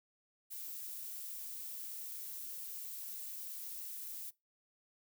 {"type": "noise", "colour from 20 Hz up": "violet", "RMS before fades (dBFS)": -45, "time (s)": [0.5, 4.31], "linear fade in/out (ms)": 20, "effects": ["noise-tail reverb RT60 0.2 s tail -21 dB re dry"]}